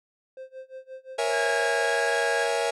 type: tone with tremolo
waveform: triangle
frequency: 523.3 Hz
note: C5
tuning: in tune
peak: -34 dBFS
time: 0.37-1.95 s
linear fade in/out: 2 ms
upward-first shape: sine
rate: 5.7 Hz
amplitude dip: 95%
type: chord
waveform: 45% pulse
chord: A# half-diminished seventh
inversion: none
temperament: equal with one note detuned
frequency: 470.5 / 554.4 / 659.3 / 830.6 Hz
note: A#4 / C#5 / E5 / G#5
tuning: +16 / 0 / 0 / 0 cents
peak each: -28 / -30 / -30 / -30 dBFS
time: 1.18-2.71 s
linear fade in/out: 10 ms
type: tone with pitch glide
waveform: sine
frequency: 1632 to 1642.4 Hz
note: G#6 to G#6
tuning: -31 to -20 cents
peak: -27 dBFS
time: 1.3-2.48 s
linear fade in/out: 50 ms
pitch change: +11 cents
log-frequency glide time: 1.62-1.95 s
effects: resampled to 24000 Hz